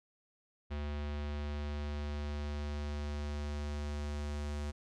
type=tone with low-pass filter sweep; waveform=square; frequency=73.42 Hz; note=D2; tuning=in tune; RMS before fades=-38 dBFS; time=0.7-4.72 s; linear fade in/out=20 ms; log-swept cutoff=3400 to 7700 Hz; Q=1.1; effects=none